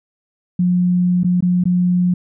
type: tone with dropouts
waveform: sine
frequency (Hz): 178.9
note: F3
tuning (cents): +42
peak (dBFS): -12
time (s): 0.59-2.14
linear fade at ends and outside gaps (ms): 5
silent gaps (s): 1.234-1.244 / 1.407-1.424 / 1.639-1.654
effects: none